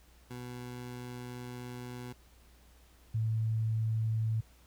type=tone pair in turn; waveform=20% pulse / sine; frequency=123.47 / 111.1 Hz; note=B2 / A2; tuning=0 / +17 cents; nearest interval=major second; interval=183 cents; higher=first; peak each=-36 / -28 dBFS; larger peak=second; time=0.3-2.13 / 3.14-4.41 s; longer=first; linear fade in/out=10 ms; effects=added 60 Hz sine -59 dBFS peak until 4.66 s + pink hiss -64 dBFS RMS until 4.66 s